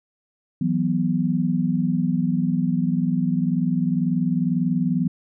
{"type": "chord", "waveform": "sine", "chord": "E suspended second", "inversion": "none", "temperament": "equal", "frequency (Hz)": [164.81, 185, 246.9], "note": ["E3", "F#3", "B3"], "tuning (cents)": [0, 0, 0], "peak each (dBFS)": -23, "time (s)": [0.61, 5.08], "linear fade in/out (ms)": 5, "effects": []}